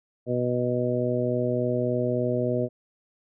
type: harmonic tone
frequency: 123.47 Hz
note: B2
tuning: in tune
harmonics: 1 / 2 / 3 / 4 / 5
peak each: -29 / -29 / -29 / -29 / -29 dBFS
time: 0.26-2.69 s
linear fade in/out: 50 ms
effects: none